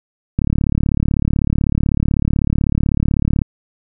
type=click train; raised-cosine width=5 ms; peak=-3 dBFS; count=110; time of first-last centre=0.39-3.418 s; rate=36 Hz; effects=none